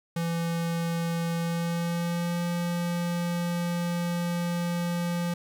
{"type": "tone with pitch glide", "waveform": "square", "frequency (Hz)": [168.1, 173.13], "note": ["E3", "F3"], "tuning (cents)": [34, -15], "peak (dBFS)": -27, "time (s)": [0.16, 5.34], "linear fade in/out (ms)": 5, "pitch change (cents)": 51, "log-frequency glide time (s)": [1.38, 2.43], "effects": ["10-bit"]}